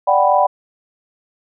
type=chord; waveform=sine; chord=G major seventh; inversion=second; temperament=equal; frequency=587.3 / 740 / 784 / 987.8 Hz; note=D5 / F#5 / G5 / B5; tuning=0 / 0 / 0 / 0 cents; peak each=-16 dBFS; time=0.07-0.47 s; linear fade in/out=10 ms; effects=none